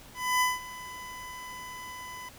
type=tone with ADSR envelope; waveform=25% pulse; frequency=1002 Hz; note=B5; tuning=25 cents sharp; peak=-18 dBFS; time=0.14-2.29 s; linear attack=270 ms; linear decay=180 ms; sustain=-18 dB; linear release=5 ms; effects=pink hiss -51 dBFS RMS until 2.38 s